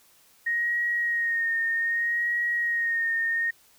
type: tone with vibrato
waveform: sine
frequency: 1867 Hz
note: A#6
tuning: 2 cents sharp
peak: -23 dBFS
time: 0.46-3.51 s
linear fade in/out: 10 ms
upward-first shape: sine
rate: 0.64 Hz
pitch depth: 32 cents each way
effects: white hiss -59 dBFS RMS until 3.78 s